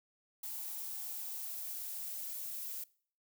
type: noise with high-pass filter sweep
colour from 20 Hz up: violet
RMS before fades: -42 dBFS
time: 0.43-2.84 s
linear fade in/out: 5 ms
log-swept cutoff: 880 to 560 Hz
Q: 9.7
effects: noise-tail reverb RT60 0.5 s tail -22 dB re dry